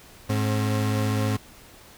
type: tone pair together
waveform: 35% pulse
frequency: 106.2 / 267.6 Hz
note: G#2 / C4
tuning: +39 / +39 cents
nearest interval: octave + major third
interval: 1600 cents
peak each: -21 / -27 dBFS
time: 0.29-1.37 s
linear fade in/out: 10 ms
effects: pink hiss -49 dBFS RMS until 1.97 s